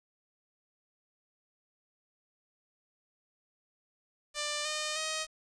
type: tone with pitch steps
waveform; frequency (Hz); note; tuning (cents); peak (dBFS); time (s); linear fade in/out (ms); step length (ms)
5% pulse; 593 / 610 / 628; D5 / D#5 / D#5; +17 / -34 / +16; -21; 4.34-5.27; 50; 310
effects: resampled to 22050 Hz + 9-bit